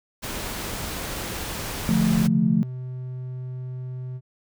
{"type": "noise", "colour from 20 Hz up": "pink", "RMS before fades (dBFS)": -31, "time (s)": [0.22, 2.28], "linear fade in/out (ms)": 20}
{"type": "chord", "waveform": "sine", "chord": "D minor", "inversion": "none", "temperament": "equal", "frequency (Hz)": [146.83, 174.61, 220], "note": ["D3", "F3", "A3"], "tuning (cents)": [0, 0, 0], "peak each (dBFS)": [-26, -21, -20], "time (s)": [1.89, 2.63], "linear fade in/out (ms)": 0}
{"type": "tone with pitch glide", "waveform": "triangle", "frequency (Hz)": [134.9, 127.4], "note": ["C#3", "C3"], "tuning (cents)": [-47, -46], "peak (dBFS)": -28, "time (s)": [2.1, 4.21], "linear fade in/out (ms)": 50, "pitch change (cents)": -99, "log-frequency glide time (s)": [2.41, 2.67]}
{"effects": []}